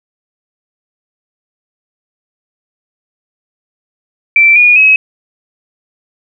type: tone with pitch steps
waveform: sine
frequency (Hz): 2338 / 2444 / 2556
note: D7 / D#7 / D#7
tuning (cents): -8 / -32 / +46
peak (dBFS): -3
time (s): 4.36-4.96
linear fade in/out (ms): 2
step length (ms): 200
effects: none